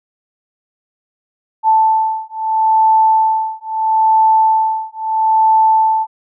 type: beating tone pair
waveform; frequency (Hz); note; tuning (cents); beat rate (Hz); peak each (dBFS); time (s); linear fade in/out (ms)
sine; 880 / 880.76; A5 / A5; 0 / +1; 0.76; -13; 1.63-6.07; 50
effects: none